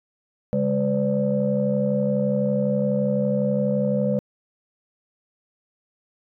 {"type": "tone cluster", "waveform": "sine", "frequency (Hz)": [139.3, 204.7, 507, 579], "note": ["C#3", "G#3", "B4", "D5"], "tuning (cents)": [9, -25, 45, -25], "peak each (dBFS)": [-27, -22, -24, -26], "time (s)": [0.53, 4.19], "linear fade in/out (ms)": 0, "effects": ["tanh soft clip ceiling -9 dBFS"]}